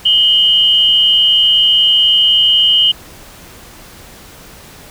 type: tone pair together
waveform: sine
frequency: 2892 / 3112 Hz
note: F#7 / G7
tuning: -40 / -13 cents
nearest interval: minor second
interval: 127 cents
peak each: -10 dBFS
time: 0.05-2.92 s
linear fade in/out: 10 ms
effects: pink hiss -37 dBFS RMS until 4.9 s